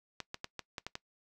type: clicks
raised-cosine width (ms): 0.2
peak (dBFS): -21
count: 7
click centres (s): 0.203 / 0.344 / 0.444 / 0.593 / 0.782 / 0.866 / 0.954
effects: noise-tail reverb RT60 0.1 s tail -21 dB re dry